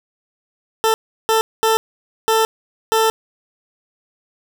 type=tone bursts at uneven times; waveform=20% pulse; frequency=444.3 Hz; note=A4; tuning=17 cents sharp; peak=-8 dBFS; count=5; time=0.84-0.94 / 1.29-1.41 / 1.63-1.77 / 2.28-2.45 / 2.92-3.1 s; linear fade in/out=0 ms; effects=none